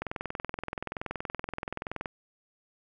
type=click train; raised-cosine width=0.5 ms; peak=-18 dBFS; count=44; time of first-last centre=0.02-2.058 s; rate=21.1 Hz; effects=none